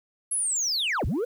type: linear two-way sweep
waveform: sine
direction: down then up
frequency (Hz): 11000 to 42 to 514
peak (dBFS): -21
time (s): 0.31-1.25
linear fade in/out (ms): 10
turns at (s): 1.05
effects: tanh soft clip ceiling -23 dBFS + 9-bit